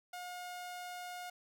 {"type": "tone", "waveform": "sawtooth", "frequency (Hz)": 717, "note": "F5", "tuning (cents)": 45, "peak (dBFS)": -39, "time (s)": [0.13, 1.3], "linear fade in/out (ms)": 5, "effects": []}